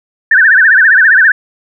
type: tone with vibrato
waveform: sine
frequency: 1651 Hz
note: G#6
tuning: 11 cents flat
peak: -3 dBFS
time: 0.31-1.32 s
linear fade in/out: 5 ms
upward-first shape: sine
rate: 15 Hz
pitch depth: 180 cents each way
effects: none